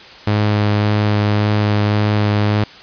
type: tone with vibrato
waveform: sawtooth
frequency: 104.6 Hz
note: G#2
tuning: 13 cents sharp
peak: -9 dBFS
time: 0.27-2.64 s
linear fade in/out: 5 ms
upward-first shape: sine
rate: 1.8 Hz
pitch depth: 10 cents each way
effects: white hiss -38 dBFS RMS until 2.82 s + resampled to 11025 Hz